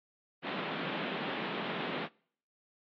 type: band-pass noise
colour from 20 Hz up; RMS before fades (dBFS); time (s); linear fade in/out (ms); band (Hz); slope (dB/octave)
pink; -37; 0.42-2.09; 50; 160 to 3600; 48
effects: noise-tail reverb RT60 0.6 s tail -26 dB re dry + AAC 48 kbps